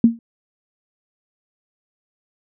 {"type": "tone with exponential decay", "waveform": "sine", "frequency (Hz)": 231, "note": "A#3", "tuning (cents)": -16, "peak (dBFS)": -4, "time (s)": [0.04, 0.19], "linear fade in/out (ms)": 2, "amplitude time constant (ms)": 32, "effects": []}